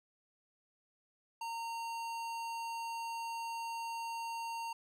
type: tone with hard clipping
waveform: sine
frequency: 920 Hz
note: A#5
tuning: 23 cents flat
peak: -40 dBFS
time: 1.41-4.73 s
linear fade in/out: 5 ms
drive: 17 dB
effects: none